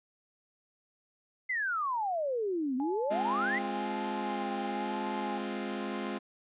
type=exponential two-way sweep; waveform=sine; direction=down then up; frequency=2093 to 246.9 to 2093 Hz; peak=-29 dBFS; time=1.49-3.59 s; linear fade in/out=10 ms; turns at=2.76 s
type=tone with vibrato; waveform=sine; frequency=830.6 Hz; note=G#5; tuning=in tune; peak=-36 dBFS; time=2.8-5.38 s; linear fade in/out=0 ms; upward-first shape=sine; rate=1 Hz; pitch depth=67 cents each way
type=chord; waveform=sawtooth; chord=F minor; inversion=first; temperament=equal; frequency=207.7 / 261.6 / 349.2 Hz; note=Ab3 / C4 / F4; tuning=0 / 0 / 0 cents; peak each=-33 / -35 / -35 dBFS; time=3.1-6.19 s; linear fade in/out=20 ms
effects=resampled to 8000 Hz